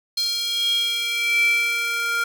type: tone with high-pass filter sweep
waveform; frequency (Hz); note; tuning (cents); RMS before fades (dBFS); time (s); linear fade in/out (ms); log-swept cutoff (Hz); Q
square; 466.4; A#4; +1; -22; 0.17-2.24; 5; 4200 to 1600; 7.7
effects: none